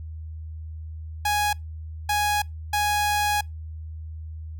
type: tone bursts at uneven times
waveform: sawtooth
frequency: 830.6 Hz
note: G#5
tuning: in tune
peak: -17 dBFS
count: 3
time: 1.25-1.53 / 2.09-2.42 / 2.73-3.41 s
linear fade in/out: 5 ms
effects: noise-tail reverb RT60 0.2 s tail -26 dB re dry + added 79 Hz sine -33 dBFS peak until 4.59 s